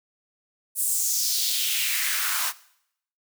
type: noise with high-pass filter sweep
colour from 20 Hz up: white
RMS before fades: -25 dBFS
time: 0.75-2.53 s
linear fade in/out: 50 ms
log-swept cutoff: 9900 to 990 Hz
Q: 2.5
effects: noise-tail reverb RT60 0.7 s tail -19 dB re dry